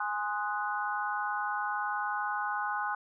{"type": "chord", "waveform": "sine", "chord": "Ab dominant seventh", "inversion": "none", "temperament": "equal with one note detuned", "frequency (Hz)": [830.6, 1046.5, 1248.8, 1480], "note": ["Ab5", "C6", "Eb6", "Gb6"], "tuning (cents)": [0, 0, 6, 0], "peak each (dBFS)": [-34, -37, -37, -35], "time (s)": [0, 2.95], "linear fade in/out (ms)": 5, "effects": []}